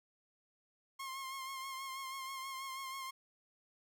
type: tone with vibrato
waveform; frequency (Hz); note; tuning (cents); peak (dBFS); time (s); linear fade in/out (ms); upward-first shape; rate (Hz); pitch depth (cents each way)
sawtooth; 1069; C6; +37; -38; 0.99-3.11; 10; sine; 6.2; 34
effects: none